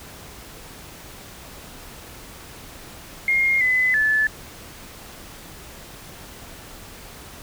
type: tone with pitch steps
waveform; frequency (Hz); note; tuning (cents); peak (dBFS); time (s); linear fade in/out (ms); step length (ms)
sine; 2132 / 2015 / 1736; C7 / B6 / A6; +32 / +34 / -24; -16; 3.28-4.27; 2; 330
effects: pink hiss -41 dBFS RMS until 7.42 s